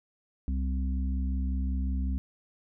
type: harmonic tone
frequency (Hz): 65.41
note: C2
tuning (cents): 0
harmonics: 1 / 3 / 4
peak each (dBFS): -27 / -37 / -39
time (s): 0.48-2.18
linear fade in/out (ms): 0
effects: none